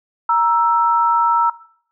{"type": "tone pair together", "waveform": "sine", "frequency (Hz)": [938, 1323.8], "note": ["A#5", "E6"], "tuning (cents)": [11, 7], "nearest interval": "tritone", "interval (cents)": 596, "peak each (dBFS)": -15, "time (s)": [0.29, 1.5], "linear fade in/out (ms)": 5, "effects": ["noise-tail reverb RT60 0.6 s tail -19 dB re dry"]}